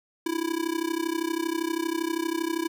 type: tone with amplitude modulation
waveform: square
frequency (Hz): 330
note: E4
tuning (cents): +2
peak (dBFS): -23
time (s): 0.26-2.68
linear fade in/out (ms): 5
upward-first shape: sine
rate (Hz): 32.6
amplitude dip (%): 90
effects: none